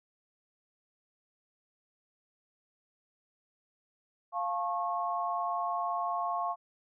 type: chord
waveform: sine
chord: F augmented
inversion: none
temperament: just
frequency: 698.5 / 873.1 / 1091.3 Hz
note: F5 / A5 / C#6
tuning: 0 / -14 / -27 cents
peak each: -33 / -38 / -33 dBFS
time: 4.32-6.56 s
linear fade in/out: 50 ms
effects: none